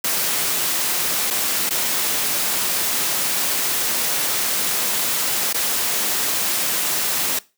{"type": "noise with dropouts", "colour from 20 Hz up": "white", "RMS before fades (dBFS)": -21, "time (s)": [0.04, 7.39], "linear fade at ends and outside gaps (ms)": 5, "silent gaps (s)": [[1.304, 1.307], [1.694, 1.706], [5.529, 5.543]], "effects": ["noise-tail reverb RT60 0.3 s tail -21 dB re dry", "high-pass 150 Hz 12 dB/octave"]}